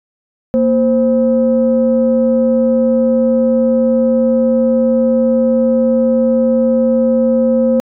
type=tone pair together; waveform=sine; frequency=233.1 / 523.3 Hz; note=A#3 / C5; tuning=0 / 0 cents; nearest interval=octave + major second; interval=1400 cents; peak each=-11 dBFS; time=0.54-7.8 s; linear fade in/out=0 ms; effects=tanh soft clip ceiling -3 dBFS